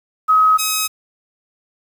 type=tone pair in turn; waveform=sine / 5% pulse; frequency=1271 / 1271 Hz; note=D#6 / D#6; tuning=+36 / +36 cents; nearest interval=unison; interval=0 cents; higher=neither; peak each=-9 / -5 dBFS; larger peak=second; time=0.28-0.58 / 0.58-0.88 s; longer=neither; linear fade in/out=20 ms; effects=7-bit